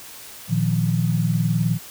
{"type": "chord", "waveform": "sine", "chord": "Bb suspended fourth", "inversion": "none", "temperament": "just", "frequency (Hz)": [116.54, 155.39, 174.81], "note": ["Bb2", "Eb3", "F3"], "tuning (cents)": [0, -2, 2], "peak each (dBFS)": -22, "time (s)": [0.48, 1.79], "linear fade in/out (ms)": 50, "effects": ["white hiss -40 dBFS RMS until 1.9 s"]}